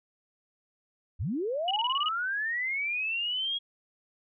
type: linear sweep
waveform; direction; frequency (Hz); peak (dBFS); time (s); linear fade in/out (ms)
sine; up; 58.6 to 3322; -28; 1.19-3.59; 20
type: tone bursts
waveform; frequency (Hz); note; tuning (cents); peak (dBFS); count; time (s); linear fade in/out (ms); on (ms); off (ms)
sine; 2923; F#7; -22; -26; 8; 1.68-2.086; 2; 28; 26
effects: none